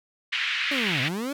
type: band-pass noise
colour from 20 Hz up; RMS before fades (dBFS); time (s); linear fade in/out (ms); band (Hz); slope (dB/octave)
white; -27; 0.32-1.09; 10; 1700 to 3000; 24
type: linear two-way sweep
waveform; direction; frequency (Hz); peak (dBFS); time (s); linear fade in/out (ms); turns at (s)
30% pulse; down then up; 293.7 to 120 to 293.7; -25; 0.71-1.33; 5; 1.01
effects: none